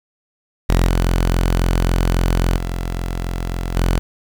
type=tone with level steps; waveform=sawtooth; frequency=43.65 Hz; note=F1; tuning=in tune; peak=-8 / -10 / -17 / -10 dBFS; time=0.69-3.99 s; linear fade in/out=0 ms; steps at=0.88 / 2.57 / 3.76 s; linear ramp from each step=2 ms; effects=7-bit